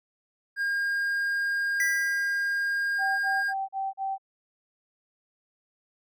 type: tone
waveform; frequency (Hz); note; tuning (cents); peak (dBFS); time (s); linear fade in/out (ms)
triangle; 1616; G#6; -48; -23; 0.56-3.54; 50
type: tone with exponential decay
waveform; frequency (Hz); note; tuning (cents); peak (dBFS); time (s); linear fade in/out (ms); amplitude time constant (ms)
square; 1966; B6; -8; -24; 1.8-2.86; 1; 230
type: tone bursts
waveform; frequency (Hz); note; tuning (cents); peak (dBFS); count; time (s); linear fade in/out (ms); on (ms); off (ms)
sine; 776; G5; -18; -27; 5; 2.98-4.182; 50; 210; 38
effects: none